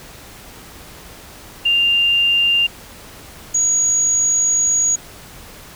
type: tone pair in turn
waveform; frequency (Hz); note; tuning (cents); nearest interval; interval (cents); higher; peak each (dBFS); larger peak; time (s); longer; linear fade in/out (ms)
sine; 2794 / 6724; F7 / G#8; 0 / +20; octave + minor third; 1520; second; -12 / -13; first; 1.65-2.67 / 3.54-4.96; second; 10
effects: pink hiss -39 dBFS RMS until 5.75 s